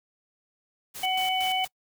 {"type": "noise with tremolo", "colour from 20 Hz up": "white", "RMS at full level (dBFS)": -39, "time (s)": [0.94, 1.68], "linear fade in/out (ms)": 20, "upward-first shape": "square", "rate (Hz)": 4.3, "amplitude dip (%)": 75}
{"type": "harmonic tone", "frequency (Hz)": 749, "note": "F#5", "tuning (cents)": 21, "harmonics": [1, 3, 4], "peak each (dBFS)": [-26, -32, -28], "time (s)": [1.03, 1.65], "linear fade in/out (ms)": 5}
{"effects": ["noise-tail reverb RT60 0.1 s tail -26 dB re dry"]}